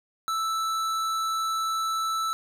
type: tone with hard clipping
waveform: triangle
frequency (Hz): 1318.5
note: E6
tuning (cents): 0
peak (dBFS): -27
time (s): 0.28-2.33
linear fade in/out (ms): 0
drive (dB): 18
effects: none